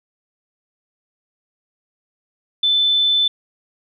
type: tone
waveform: sine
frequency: 3520 Hz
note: A7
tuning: in tune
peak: -13 dBFS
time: 2.63-3.28 s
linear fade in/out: 5 ms
effects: none